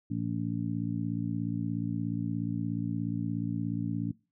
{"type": "harmonic tone", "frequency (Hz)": 56.9, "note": "A#1", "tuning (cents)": -41, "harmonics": [2, 3, 4, 5], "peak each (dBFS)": [-35, -35, -35, -35], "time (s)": [0.1, 4.12], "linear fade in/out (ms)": 10, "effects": ["noise-tail reverb RT60 0.3 s tail -23 dB re dry"]}